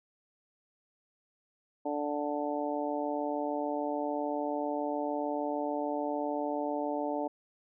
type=harmonic tone; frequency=146.83 Hz; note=D3; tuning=in tune; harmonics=2 / 3 / 4 / 5 / 6; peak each=-35 / -39 / -35 / -38 / -38 dBFS; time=1.85-7.28 s; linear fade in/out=10 ms; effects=none